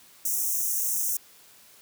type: high-pass noise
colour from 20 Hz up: white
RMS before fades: -27 dBFS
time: 0.25-1.17 s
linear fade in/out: 5 ms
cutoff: 5700 Hz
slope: 96 dB/octave
effects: white hiss -54 dBFS RMS until 1.81 s + high-pass 60 Hz 12 dB/octave